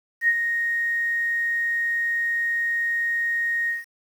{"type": "tone with ADSR envelope", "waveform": "sine", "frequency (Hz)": 1864.7, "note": "A#6", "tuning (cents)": 0, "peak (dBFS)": -14, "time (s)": [0.21, 3.85], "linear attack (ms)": 71, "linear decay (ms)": 51, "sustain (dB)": -7, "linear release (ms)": 160, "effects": ["8-bit"]}